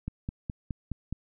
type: click train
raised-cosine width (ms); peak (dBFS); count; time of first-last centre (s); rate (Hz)
5; -20; 6; 0.08-1.126; 4.78
effects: none